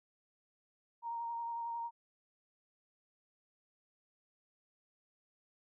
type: tone with vibrato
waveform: sine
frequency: 932.3 Hz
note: A#5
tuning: in tune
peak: -37 dBFS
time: 1.02-1.91 s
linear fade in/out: 50 ms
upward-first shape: sine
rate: 11 Hz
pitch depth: 16 cents each way
effects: none